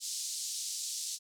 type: band-pass noise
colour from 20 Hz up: white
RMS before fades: -38 dBFS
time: 0-1.19 s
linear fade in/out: 50 ms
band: 4200 to 8400 Hz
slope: 24 dB/octave
effects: none